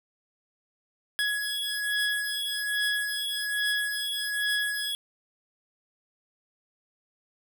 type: beating tone pair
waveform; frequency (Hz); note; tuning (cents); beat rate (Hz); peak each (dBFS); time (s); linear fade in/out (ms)
25% pulse; 1676 / 1677.2; G#6 / G#6; +15 / +17; 1.2; -26; 1.19-4.95; 0
effects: none